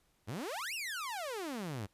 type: exponential two-way sweep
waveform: sawtooth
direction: up then down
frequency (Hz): 92.2 to 2903 to 92.2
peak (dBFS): -34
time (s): 0.27-1.87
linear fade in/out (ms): 20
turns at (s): 0.74
effects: pink hiss -73 dBFS RMS until 1.93 s + resampled to 32000 Hz